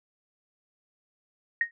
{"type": "tone with exponential decay", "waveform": "sine", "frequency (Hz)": 1864.7, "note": "A#6", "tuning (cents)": 0, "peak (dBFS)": -18, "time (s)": [1.61, 1.71], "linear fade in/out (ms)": 2, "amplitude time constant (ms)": 21, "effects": []}